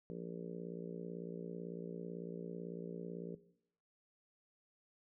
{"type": "harmonic tone", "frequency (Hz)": 58, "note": "A#1", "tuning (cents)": -8, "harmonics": [3, 4, 5, 6, 7, 8, 9, 10], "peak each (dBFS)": [-46, -53, -52, -55, -50, -50, -59, -62], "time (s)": [0.1, 3.35], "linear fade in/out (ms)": 0, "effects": ["noise-tail reverb RT60 0.7 s tail -17 dB re dry"]}